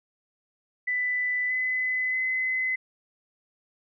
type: tone with pitch steps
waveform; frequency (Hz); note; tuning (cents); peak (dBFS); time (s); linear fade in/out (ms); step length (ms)
sine; 1991 / 2017 / 2034; B6 / B6 / C7; +14 / +36 / -50; -24; 0.87-2.76; 10; 630
effects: none